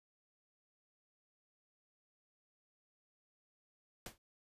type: noise with exponential decay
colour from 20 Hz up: pink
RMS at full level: -42 dBFS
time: 4.06-4.18 s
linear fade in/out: 2 ms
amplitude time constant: 26 ms
effects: resampled to 32000 Hz